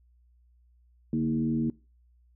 sine tone with frequency modulation, 232.8 Hz, A#3, 2 cents flat, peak -24 dBFS, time 1.13-1.7 s, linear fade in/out 2 ms, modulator 83.1 Hz, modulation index 0.94, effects noise-tail reverb RT60 0.3 s tail -21 dB re dry + added 60 Hz sine -59 dBFS peak until 2.35 s

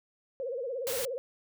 sine tone with vibrato, 506 Hz, B4, 42 cents sharp, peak -32 dBFS, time 0.4-1.18 s, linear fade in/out 0 ms, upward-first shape sine, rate 17 Hz, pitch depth 150 cents each way
white noise, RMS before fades -35 dBFS, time 0.87-1.05 s, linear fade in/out 0 ms
effects none

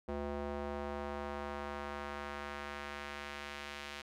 square tone with band-pass filter sweep, 72 Hz, D2, 34 cents flat, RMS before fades -42 dBFS, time 0.08-4.02 s, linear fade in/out 10 ms, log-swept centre 520 to 2800 Hz, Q 0.94, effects none

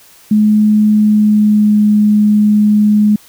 sine tone with pitch glide, 212.2 to 209.9 Hz, G#3 to G#3, +38 to +19 cents, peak -6 dBFS, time 0.31-3.16 s, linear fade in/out 5 ms, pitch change -19 cents, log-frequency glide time 0.91-1.83 s, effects white hiss -43 dBFS RMS until 3.28 s

